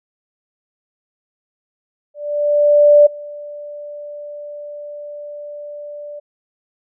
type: tone with ADSR envelope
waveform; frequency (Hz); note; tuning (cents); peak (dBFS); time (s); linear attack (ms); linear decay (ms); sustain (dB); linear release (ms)
sine; 587.3; D5; 0; -4; 2.14-6.2; 920; 11; -24; 14
effects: none